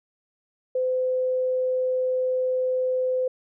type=tone; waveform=sine; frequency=511 Hz; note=C5; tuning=41 cents flat; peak=-21 dBFS; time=0.75-3.28 s; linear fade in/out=5 ms; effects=none